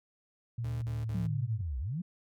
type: tone with pitch glide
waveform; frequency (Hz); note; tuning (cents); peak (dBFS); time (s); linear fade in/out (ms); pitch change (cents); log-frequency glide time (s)
sine; 117 to 110.75; A#2 to A2; +7 to +12; -32; 0.58-1.61; 5; -95; 0.78-1.11
type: tone bursts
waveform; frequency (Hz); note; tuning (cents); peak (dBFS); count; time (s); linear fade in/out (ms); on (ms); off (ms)
40% pulse; 73.42; D2; 0; -40; 3; 0.64-1.268; 5; 180; 44
type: linear two-way sweep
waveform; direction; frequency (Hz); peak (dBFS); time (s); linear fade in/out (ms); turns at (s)
sine; down then up; 188.6 to 58.27 to 188.6; -32; 1.14-2.02; 10; 1.79
effects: none